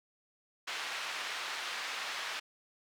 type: band-pass noise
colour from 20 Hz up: pink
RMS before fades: -39 dBFS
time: 0.67-2.4 s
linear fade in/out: 10 ms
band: 1200 to 4200 Hz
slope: 12 dB/octave
effects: none